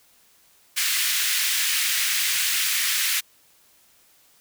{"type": "high-pass noise", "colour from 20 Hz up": "pink", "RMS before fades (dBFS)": -23, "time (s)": [0.76, 3.21], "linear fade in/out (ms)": 20, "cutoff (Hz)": 1800, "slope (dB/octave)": 24, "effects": ["white hiss -58 dBFS RMS until 4.4 s"]}